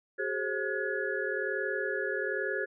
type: tone cluster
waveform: sine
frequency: 383.1 / 424.2 / 535 / 1445 / 1693 Hz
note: G4 / G#4 / C5 / F#6 / G#6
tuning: -40 / +37 / +38 / -41 / +33 cents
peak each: -36 / -36 / -37 / -38 / -34 dBFS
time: 0.18-2.66 s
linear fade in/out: 20 ms
effects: none